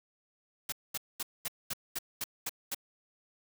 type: noise bursts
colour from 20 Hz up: white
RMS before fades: -35 dBFS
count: 9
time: 0.69-2.747 s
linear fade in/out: 5 ms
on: 33 ms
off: 220 ms
effects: none